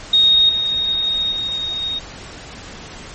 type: tone with level steps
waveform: sine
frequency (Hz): 3729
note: A#7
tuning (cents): 0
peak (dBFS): -9 / -16 / -20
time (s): 0.13-1.99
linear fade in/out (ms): 5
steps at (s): 0.49 / 1.32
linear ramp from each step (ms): 5
effects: pink hiss -35 dBFS RMS until 3.14 s + MP3 32 kbps